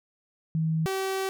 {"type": "tone pair in turn", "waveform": ["sine", "sawtooth"], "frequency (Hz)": [160, 383.9], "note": ["D#3", "G4"], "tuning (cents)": [49, -36], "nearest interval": "octave + minor third", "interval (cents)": 1515, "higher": "second", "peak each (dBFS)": -23, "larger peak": "neither", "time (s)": [[0.55, 0.86], [0.86, 1.29]], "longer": "second", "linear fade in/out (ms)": 0, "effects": []}